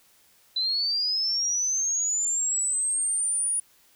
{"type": "linear sweep", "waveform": "sine", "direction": "up", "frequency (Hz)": [3984, 9720], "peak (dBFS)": -23, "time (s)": [0.56, 3.6], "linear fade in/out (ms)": 5, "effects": ["white hiss -60 dBFS RMS until 3.95 s"]}